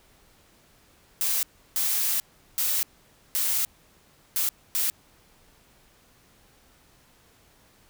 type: noise bursts at uneven times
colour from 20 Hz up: blue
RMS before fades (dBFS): -25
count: 6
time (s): 1.21-1.43 / 1.76-2.2 / 2.58-2.83 / 3.35-3.65 / 4.36-4.49 / 4.75-4.9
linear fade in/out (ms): 0
effects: pink hiss -59 dBFS RMS until 7.89 s